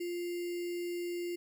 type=tone with sample-and-hold; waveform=sine; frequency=349.2 Hz; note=F4; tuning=in tune; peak=-34 dBFS; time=0-1.36 s; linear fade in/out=10 ms; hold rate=2450 Hz; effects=none